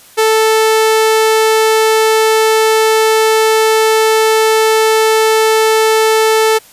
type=tone; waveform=sawtooth; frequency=440 Hz; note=A4; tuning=in tune; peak=-4 dBFS; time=0.17-6.59 s; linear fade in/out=20 ms; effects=white hiss -41 dBFS RMS until 6.72 s + resampled to 32000 Hz